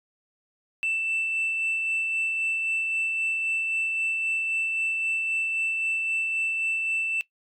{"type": "tone with tremolo", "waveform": "sine", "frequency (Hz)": 2661, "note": "E7", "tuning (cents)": 16, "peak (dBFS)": -21, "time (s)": [0.83, 7.21], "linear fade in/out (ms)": 0, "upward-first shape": "sine", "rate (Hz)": 3.8, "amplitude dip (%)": 30, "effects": ["noise-tail reverb RT60 0.1 s tail -20 dB re dry", "tanh soft clip ceiling -21 dBFS"]}